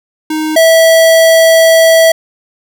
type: tone pair in turn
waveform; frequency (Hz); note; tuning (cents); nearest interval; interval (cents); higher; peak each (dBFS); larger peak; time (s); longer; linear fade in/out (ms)
square; 311.1 / 653.1; D#4 / E5; 0 / -16; octave + minor second; 1284; second; -13 / -4; second; 0.3-0.56 / 0.56-2.12; second; 5
effects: none